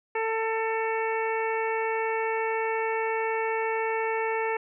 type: harmonic tone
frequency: 446.4 Hz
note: A4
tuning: 25 cents sharp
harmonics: 1 / 2 / 3 / 4 / 5 / 6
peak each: -28 / -30 / -38 / -35 / -35 / -40 dBFS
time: 0.15-4.57 s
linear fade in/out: 5 ms
effects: none